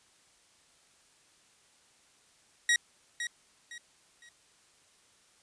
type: tone with echo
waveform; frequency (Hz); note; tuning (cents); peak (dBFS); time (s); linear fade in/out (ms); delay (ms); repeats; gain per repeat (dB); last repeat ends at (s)
sawtooth; 1900; A#6; +33; -19; 2.69-2.76; 2; 510; 3; -10; 4.29
effects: white hiss -64 dBFS RMS until 5.42 s + resampled to 22050 Hz